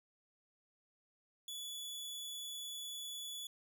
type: tone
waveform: sawtooth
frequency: 3426 Hz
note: A7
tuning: 47 cents flat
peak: -40 dBFS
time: 1.48-3.47 s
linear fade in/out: 2 ms
effects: none